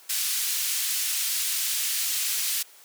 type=band-pass noise; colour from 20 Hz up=white; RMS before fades=-27 dBFS; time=0.09-2.63 s; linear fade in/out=10 ms; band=2500 to 15000 Hz; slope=12 dB/octave; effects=white hiss -52 dBFS RMS until 2.84 s + high-pass 400 Hz 12 dB/octave